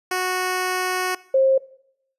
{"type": "tone pair in turn", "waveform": ["10% pulse", "sine"], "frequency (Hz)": [368, 532.8], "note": ["F#4", "C5"], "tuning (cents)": [-9, 31], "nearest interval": "tritone", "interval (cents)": 640, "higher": "second", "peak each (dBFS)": -13, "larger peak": "neither", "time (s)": [[0.11, 1.15], [1.34, 1.58]], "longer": "first", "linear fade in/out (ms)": 5, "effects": ["noise-tail reverb RT60 0.7 s tail -20 dB re dry", "resampled to 32000 Hz"]}